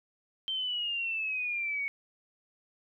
sine exponential sweep, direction down, 3136 to 2217 Hz, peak -30 dBFS, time 0.48-1.88 s, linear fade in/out 0 ms, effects 12-bit

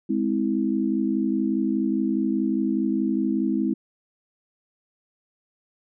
sine chord, Ab augmented, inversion none, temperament just, 207.7 / 259.6 / 324.5 Hz, Ab3 / C4 / E4, 0 / -13 / -27 cents, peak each -25 dBFS, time 0.09-3.74 s, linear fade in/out 10 ms, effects none

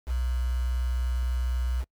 sine tone with quantisation, 62 Hz, B1, 7 cents sharp, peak -24 dBFS, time 0.06-1.85 s, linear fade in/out 50 ms, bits 7, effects noise-tail reverb RT60 0.1 s tail -26 dB re dry + MP3 96 kbps

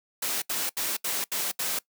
white noise bursts, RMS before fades -29 dBFS, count 6, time 0.22-1.79 s, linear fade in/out 5 ms, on 200 ms, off 74 ms, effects noise-tail reverb RT60 0.1 s tail -21 dB re dry + high-pass 200 Hz 12 dB/octave

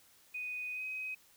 sine tone with pitch glide, 2489 to 2524 Hz, D#7 to D#7, 0 to +24 cents, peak -37 dBFS, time 0.34-1.15 s, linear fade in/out 10 ms, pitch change +24 cents, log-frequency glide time 0.72-0.84 s, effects white hiss -64 dBFS RMS until 1.36 s

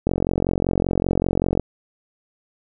click train, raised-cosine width 2 ms, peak -6 dBFS, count 70, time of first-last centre 0.07-1.597 s, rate 45.2 Hz, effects none

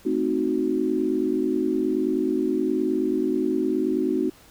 sine chord, A diminished seventh, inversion none, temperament equal, 220 / 261.6 / 311.1 / 370 Hz, A3 / C4 / Eb4 / Gb4, 0 / 0 / 0 / 0 cents, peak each -31 / -26 / -25 / -25 dBFS, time 0.05-4.3 s, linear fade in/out 10 ms, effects pink hiss -52 dBFS RMS until 4.5 s

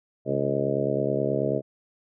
harmonic tone with a mistuned harmonic, 69.3 Hz, C#2, in tune, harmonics 2 / 3 / 4 / 5 / 6 / 7 / 8 / 9, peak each -31 / -33 / -32 / -32 / -29 / -31 / -32 / -29 dBFS, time 0.25-1.62 s, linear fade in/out 50 ms, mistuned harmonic 2, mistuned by -78 cents, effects none

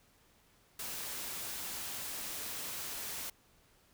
white noise, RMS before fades -41 dBFS, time 0.79-3.3 s, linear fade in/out 5 ms, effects pink hiss -67 dBFS RMS until 3.93 s

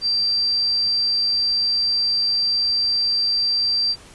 sine tone, 4699 Hz, D8, in tune, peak -17 dBFS, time 0.01-3.96 s, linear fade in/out 50 ms, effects pink hiss -45 dBFS RMS until 4.14 s + resampled to 24000 Hz

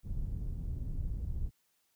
pink low-pass noise, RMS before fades -36 dBFS, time 0.03-1.51 s, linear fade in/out 50 ms, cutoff 110 Hz, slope 12 dB/octave, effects white hiss -75 dBFS RMS until 1.95 s

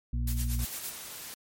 harmonic tone, 59.4 Hz, A#1, 33 cents sharp, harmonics 1 / 2 / 4, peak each -28 / -34 / -40 dBFS, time 0.13-0.65 s, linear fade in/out 5 ms
blue noise with tremolo, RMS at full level -35 dBFS, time 0.27-0.95 s, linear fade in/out 5 ms, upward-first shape sine, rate 8.8 Hz, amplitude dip 75%
white noise, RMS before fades -42 dBFS, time 0.59-1.34 s, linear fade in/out 0 ms
effects MP3 64 kbps

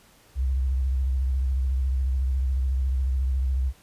sine tone with vibrato, 65.41 Hz, C2, in tune, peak -21 dBFS, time 0.35-3.73 s, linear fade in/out 50 ms, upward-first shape sine, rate 14 Hz, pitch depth 77 cents each way, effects pink hiss -56 dBFS RMS until 3.82 s + resampled to 32000 Hz

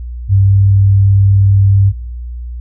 sine tone with pitch glide, 98 to 98.62 Hz, G2 to G2, 0 to +11 cents, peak -5 dBFS, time 0.28-1.93 s, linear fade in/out 50 ms, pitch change +11 cents, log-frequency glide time 0.46-0.56 s, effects noise-tail reverb RT60 0.6 s tail -26 dB re dry + added 60 Hz sine -21 dBFS peak until 2.6 s

